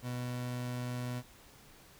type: tone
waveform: 30% pulse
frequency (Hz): 123.6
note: B2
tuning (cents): +2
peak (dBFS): -33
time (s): 0.02-1.23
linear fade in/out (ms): 50
effects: pink hiss -58 dBFS RMS until 1.99 s